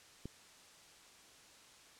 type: click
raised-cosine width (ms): 3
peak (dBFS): -30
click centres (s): 0.256
effects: white hiss -60 dBFS RMS until 1.99 s + low-pass 8000 Hz 12 dB/octave